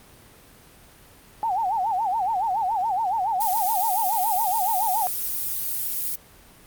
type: tone with vibrato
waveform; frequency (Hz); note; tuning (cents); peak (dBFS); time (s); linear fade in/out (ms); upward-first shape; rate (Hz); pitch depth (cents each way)
sine; 817; G#5; -29; -21; 1.43-5.07; 0; sine; 7.1; 210
type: noise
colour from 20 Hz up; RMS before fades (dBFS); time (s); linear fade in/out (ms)
violet; -27; 3.4-6.16; 10
effects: pink hiss -50 dBFS RMS until 6.66 s + Opus 32 kbps